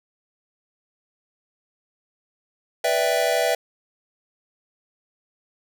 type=chord; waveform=square; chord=E minor seventh; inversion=second; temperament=equal; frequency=493.9 / 587.3 / 659.3 / 784 Hz; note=B4 / D5 / E5 / G5; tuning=0 / 0 / 0 / 0 cents; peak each=-26 / -26 / -23 / -28 dBFS; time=2.84-3.55 s; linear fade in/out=5 ms; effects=none